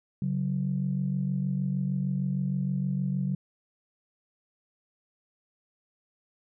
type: tone pair together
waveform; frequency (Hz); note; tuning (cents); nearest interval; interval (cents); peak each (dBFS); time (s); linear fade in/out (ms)
sine; 139.73 / 186.2; C#3 / F#3; +14 / +11; perfect fourth; 497; -28; 0.22-3.35; 2
effects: tanh soft clip ceiling -18 dBFS